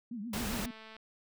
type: tone with vibrato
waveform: sine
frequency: 220.7 Hz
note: A3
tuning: 5 cents sharp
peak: -37 dBFS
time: 0.11-0.71 s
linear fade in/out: 5 ms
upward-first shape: triangle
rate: 7.5 Hz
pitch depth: 230 cents each way
type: noise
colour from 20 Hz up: pink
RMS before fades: -37 dBFS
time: 0.33-0.66 s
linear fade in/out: 5 ms
type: click train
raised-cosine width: 0.3 ms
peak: -35 dBFS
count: 99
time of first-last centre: 0.52-0.965 s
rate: 220 Hz
effects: none